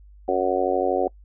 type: harmonic tone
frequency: 92.5 Hz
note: F#2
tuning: in tune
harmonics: 3 / 4 / 5 / 6 / 7 / 8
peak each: -30 / -25 / -26 / -25 / -30 / -25 dBFS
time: 0.28-1.08 s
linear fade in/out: 5 ms
effects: noise-tail reverb RT60 0.1 s tail -25 dB re dry + added 50 Hz sine -45 dBFS peak until 1.24 s